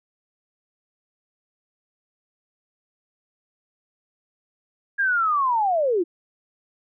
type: linear sweep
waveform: sine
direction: down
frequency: 1644 to 320 Hz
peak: -18 dBFS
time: 4.98-6.04 s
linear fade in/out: 20 ms
effects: none